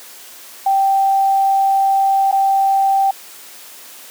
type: tone with dropouts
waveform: sine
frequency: 781 Hz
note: G5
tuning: 7 cents flat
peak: -11 dBFS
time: 0.66-3.11 s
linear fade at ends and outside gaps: 5 ms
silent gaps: 2.314-2.325 s
effects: white hiss -38 dBFS RMS until 4.1 s + high-pass 300 Hz 12 dB/octave